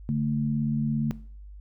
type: tone pair together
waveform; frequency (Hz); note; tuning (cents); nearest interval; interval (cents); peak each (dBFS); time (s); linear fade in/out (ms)
sine; 145.79 / 223.4; D3 / A3; -12 / +27; perfect fifth; 739; -26; 0.09-1.11; 0
effects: noise-tail reverb RT60 0.5 s tail -18 dB re dry + added 50 Hz sine -41 dBFS peak until 1.6 s